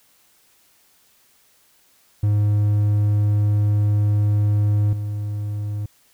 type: tone with level steps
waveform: triangle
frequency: 103.9 Hz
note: G#2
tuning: 1 cent sharp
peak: -13 / -21 dBFS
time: 2.23-5.86 s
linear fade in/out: 5 ms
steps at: 4.93 s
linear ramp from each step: 2 ms
effects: white hiss -58 dBFS RMS until 6.13 s